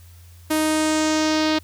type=tone with low-pass filter sweep; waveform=sawtooth; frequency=311.1 Hz; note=D#4; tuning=in tune; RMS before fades=-20 dBFS; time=0.5-1.59 s; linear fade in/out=10 ms; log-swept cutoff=12000 to 4200 Hz; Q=2.3; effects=added 86 Hz sine -43 dBFS peak until 1.63 s + white hiss -54 dBFS RMS until 1.63 s